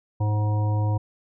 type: harmonic tone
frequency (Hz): 105.4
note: G#2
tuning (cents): +26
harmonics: 1 / 3 / 5 / 7 / 9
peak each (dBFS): -20 / -35 / -36 / -38 / -35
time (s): 0.2-0.98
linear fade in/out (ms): 10
effects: none